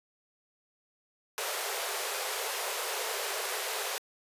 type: high-pass noise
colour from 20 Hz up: pink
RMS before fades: -34 dBFS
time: 1.38-3.98 s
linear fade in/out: 0 ms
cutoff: 390 Hz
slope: 96 dB/octave
effects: resampled to 32000 Hz